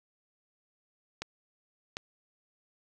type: clicks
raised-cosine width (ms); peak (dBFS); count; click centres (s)
0.2; -18; 2; 1.22 / 1.969
effects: none